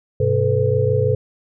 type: tone cluster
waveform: sine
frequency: 102.4 / 129 / 435.7 / 501 Hz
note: G#2 / C3 / A4 / B4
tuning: -24 / -24 / -17 / +25 cents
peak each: -20 dBFS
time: 0.2-1.15 s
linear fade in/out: 5 ms
effects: none